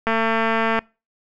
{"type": "click train", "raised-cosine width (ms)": 0.5, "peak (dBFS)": -6, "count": 163, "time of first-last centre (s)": [0.07, 0.79], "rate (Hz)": 225, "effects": ["noise-tail reverb RT60 0.3 s tail -25 dB re dry"]}